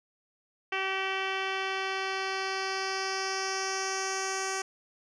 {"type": "tone with low-pass filter sweep", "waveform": "10% pulse", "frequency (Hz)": 383.7, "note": "G4", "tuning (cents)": -37, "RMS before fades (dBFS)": -32, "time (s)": [0.72, 4.62], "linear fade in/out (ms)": 5, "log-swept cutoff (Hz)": [2900, 7200], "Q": 3.1, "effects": []}